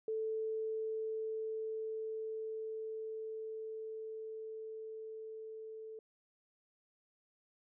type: tone with level ramp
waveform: sine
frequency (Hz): 440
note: A4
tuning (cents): 0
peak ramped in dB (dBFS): -34 to -45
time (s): 0.08-5.99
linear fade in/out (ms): 2
effects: none